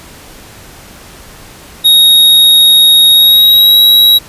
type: tone with pitch glide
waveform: square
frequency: 3757 to 3860 Hz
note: A#7 to B7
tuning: +13 to -40 cents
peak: -3 dBFS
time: 1.84-4.19 s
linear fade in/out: 20 ms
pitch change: +47 cents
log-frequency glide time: 3.12-3.78 s
effects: pink hiss -34 dBFS RMS until 4.28 s + resampled to 32000 Hz